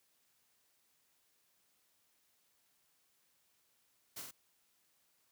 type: noise with echo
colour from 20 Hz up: white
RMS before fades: -45 dBFS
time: 4.16-4.22 s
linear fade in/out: 10 ms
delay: 46 ms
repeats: 2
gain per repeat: -3 dB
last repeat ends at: 4.312 s
effects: white hiss -75 dBFS RMS until 5.31 s + high-pass 60 Hz 12 dB/octave